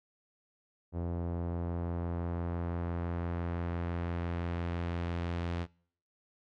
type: tone with low-pass filter sweep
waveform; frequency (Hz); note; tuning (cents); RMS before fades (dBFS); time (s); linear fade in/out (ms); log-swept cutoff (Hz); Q
sawtooth; 85.9; F2; -28; -35; 0.92-5.67; 50; 670 to 3700; 0.84
effects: noise-tail reverb RT60 0.6 s tail -25 dB re dry